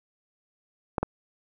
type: clicks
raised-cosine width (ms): 1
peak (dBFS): -11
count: 2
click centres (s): 0.982 / 1.03
effects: none